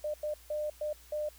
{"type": "tone bursts at uneven times", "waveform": "sine", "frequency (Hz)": 602, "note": "D5", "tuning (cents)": 43, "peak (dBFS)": -31, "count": 5, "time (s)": [[0.04, 0.14], [0.23, 0.34], [0.5, 0.7], [0.81, 0.93], [1.12, 1.29]], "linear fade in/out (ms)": 5, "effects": ["added 60 Hz sine -57 dBFS peak until 1.38 s", "white hiss -58 dBFS RMS until 1.38 s"]}